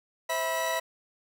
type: tone cluster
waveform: 40% pulse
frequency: 526 / 655 / 982 / 1932 Hz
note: C5 / E5 / B5 / B6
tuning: +9 / -11 / -10 / -39 cents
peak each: -36 / -30 / -31 / -33 dBFS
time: 0.29-0.8 s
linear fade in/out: 10 ms
effects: none